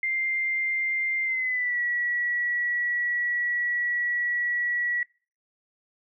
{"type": "tone with pitch glide", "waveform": "sine", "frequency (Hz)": [2097, 1934.1], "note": ["C7", "B6"], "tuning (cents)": [3, -37], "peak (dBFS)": -24, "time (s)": [0.03, 5.03], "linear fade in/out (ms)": 2, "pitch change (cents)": -140, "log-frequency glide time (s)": [1.23, 1.8], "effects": ["noise-tail reverb RT60 0.4 s tail -24 dB re dry"]}